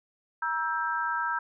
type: chord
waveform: sine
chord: E diminished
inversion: second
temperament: just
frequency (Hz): 949.3 / 1318.5 / 1582.2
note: Bb5 / E6 / G6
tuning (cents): +31 / 0 / +16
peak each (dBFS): -31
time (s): 0.42-1.39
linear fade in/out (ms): 5
effects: none